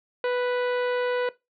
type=harmonic tone with a mistuned harmonic; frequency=493.9 Hz; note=B4; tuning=in tune; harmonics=1 / 2 / 3 / 4 / 5 / 6 / 7 / 8 / 9; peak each=-23 / -34 / -33 / -39 / -41 / -43 / -51 / -48 / -52 dBFS; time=0.24-1.29 s; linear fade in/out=2 ms; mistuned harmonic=8; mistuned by=-29 cents; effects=noise-tail reverb RT60 0.2 s tail -18 dB re dry